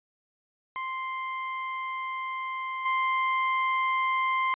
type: tone with level steps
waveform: 30% pulse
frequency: 1046.5 Hz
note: C6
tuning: in tune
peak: -28 / -21 dBFS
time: 0.76-4.54 s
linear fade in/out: 0 ms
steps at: 2.85 s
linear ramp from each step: 10 ms
effects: resampled to 8000 Hz